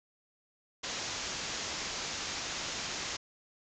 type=low-pass noise; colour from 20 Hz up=white; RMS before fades=-38 dBFS; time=0.83-3.17 s; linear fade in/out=10 ms; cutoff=7100 Hz; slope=96 dB/octave; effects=none